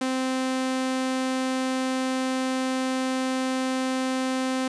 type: tone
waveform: sawtooth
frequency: 260 Hz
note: C4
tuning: 11 cents flat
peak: -20 dBFS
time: 0.01-4.68 s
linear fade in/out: 5 ms
effects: resampled to 22050 Hz + 9-bit